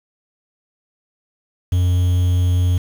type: tone with quantisation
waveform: triangle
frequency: 89.5 Hz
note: F2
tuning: 43 cents sharp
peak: -11 dBFS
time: 1.72-2.78 s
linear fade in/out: 5 ms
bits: 6
effects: none